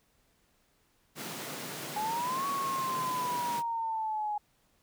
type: high-pass noise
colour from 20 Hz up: pink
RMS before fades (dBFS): -40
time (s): 1.15-3.63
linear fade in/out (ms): 50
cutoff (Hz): 130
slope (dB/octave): 48
type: exponential two-way sweep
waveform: sine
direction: up then down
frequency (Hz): 830.6 to 1122 to 830.6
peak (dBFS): -30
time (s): 1.96-4.38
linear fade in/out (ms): 5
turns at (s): 2.47
effects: pink hiss -70 dBFS RMS until 4.82 s